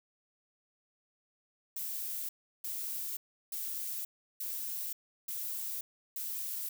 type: noise bursts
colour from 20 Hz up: violet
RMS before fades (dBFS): -38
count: 6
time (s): 1.76-6.69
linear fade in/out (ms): 5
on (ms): 530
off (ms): 350
effects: none